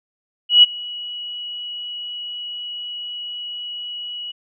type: tone with ADSR envelope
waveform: sine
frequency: 2924 Hz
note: F#7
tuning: 21 cents flat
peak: -4 dBFS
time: 0.49-4.32 s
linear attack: 140 ms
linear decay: 21 ms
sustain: -23 dB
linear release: 13 ms
effects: none